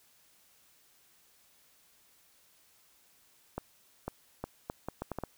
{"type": "accelerating click train", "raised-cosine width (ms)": 1, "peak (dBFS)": -21, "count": 9, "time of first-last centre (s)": [3.58, 5.237], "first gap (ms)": 500, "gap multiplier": 0.72, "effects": ["white hiss -65 dBFS RMS until 5.37 s"]}